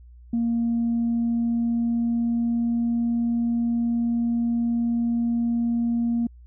sine tone with pitch glide, 233.1 to 234.7 Hz, A#3 to A#3, 0 to +12 cents, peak -19 dBFS, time 0.33-6.27 s, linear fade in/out 5 ms, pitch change +12 cents, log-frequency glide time 0.53-3.07 s, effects tanh soft clip ceiling -17 dBFS + added 60 Hz sine -44 dBFS peak until 6.46 s

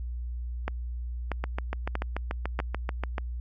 two click trains, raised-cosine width 0.5 ms, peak -14 / -15 dBFS, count 4 / 13, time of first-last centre 0.68-2.591 / 1.44-3.182 s, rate 1.57 / 6.89 Hz, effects added 60 Hz sine -31 dBFS peak until 3.4 s + MP3 96 kbps

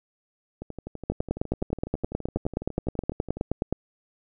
two click trains, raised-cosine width 2 ms, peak -11 / -22 dBFS, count 26 / 34, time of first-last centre 1.1-3.726 / 0.62-3.37 s, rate 9.52 / 12 Hz, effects none

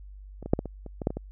clicks, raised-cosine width 2 ms, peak -27 / -21 / -6 / -15 / -22 / -27 / -19 / -10 / -20 / -19 dBFS, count 10, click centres 0.427 / 0.46 / 0.535 / 0.591 / 0.657 / 0.863 / 1.018 / 1.071 / 1.105 / 1.17 s, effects added 49 Hz sine -42 dBFS peak until 1.31 s

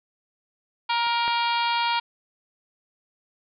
harmonic tone, 470 Hz, A#4, 14 cents sharp, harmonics 2 / 3 / 4 / 5 / 6 / 7 / 8 / 9 / 10, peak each -23 / -31 / -38 / -31 / -34 / -32 / -37 / -35 / -40 dBFS, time 0.89-2 s, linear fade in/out 10 ms
clicks, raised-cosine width 0.5 ms, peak -28 / -18 dBFS, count 2, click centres 1.067 / 1.279 s
effects none

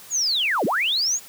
sine linear two-way sweep, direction down then up, 7010 to 160.1 to 7010 Hz, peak -19 dBFS, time 0.1-1.2 s, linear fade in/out 50 ms, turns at 0.65 s, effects white hiss -44 dBFS RMS until 1.28 s + high-pass 60 Hz 12 dB/octave

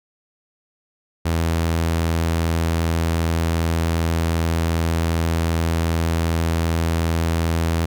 sawtooth tone, 82.6 Hz, E2, 4 cents sharp, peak -14 dBFS, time 1.25-7.86 s, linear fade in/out 10 ms, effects none

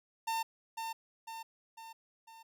45% pulse tone with echo, 903 Hz, A5, 45 cents sharp, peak -32 dBFS, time 0.27-0.43 s, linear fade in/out 10 ms, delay 500 ms, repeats 4, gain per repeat -5 dB, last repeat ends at 2.43 s, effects none

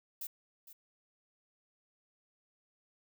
violet noise with echo, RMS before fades -41 dBFS, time 0.21-0.27 s, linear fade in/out 5 ms, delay 460 ms, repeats 1, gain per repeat -13 dB, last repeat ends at 0.73 s, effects none

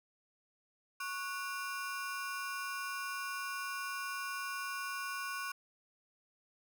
35% pulse ring-modulated tone, 1288 Hz, E6, 41 cents flat, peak -33 dBFS, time 1-5.52 s, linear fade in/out 5 ms, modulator 184 Hz, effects none

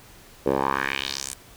10% pulse tone with band-pass filter sweep, 67.8 Hz, C#2, 38 cents flat, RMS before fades -26 dBFS, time 0.46-1.34 s, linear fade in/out 5 ms, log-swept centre 470 to 9300 Hz, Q 2.6, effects pink hiss -49 dBFS RMS until 1.56 s

